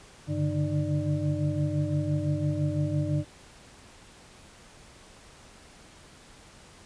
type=tone cluster; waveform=sine; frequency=97.8 / 144.2 / 150.1 / 304.3 / 592 Hz; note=G2 / D3 / D3 / D#4 / D5; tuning=-4 / -31 / +38 / -38 / +14 cents; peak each=-32 / -29 / -30 / -32 / -37 dBFS; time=0.27-3.25 s; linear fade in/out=50 ms; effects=pink hiss -52 dBFS RMS until 6.85 s + resampled to 22050 Hz